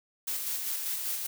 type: noise with tremolo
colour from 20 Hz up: blue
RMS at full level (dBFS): -32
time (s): 0.27-1.27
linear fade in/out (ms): 10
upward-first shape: square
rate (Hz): 5.1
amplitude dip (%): 30
effects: none